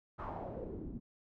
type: noise with low-pass filter sweep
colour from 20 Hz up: pink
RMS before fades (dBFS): -43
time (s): 0.18-1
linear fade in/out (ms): 20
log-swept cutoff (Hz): 1200 to 220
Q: 3.4
effects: none